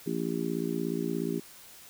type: harmonic tone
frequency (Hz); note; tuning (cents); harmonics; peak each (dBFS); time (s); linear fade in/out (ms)
56.9; A#1; -41; 3 / 4 / 5 / 6 / 7; -35 / -35 / -35 / -35 / -35; 0.06-1.4; 10
effects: white hiss -51 dBFS RMS until 1.89 s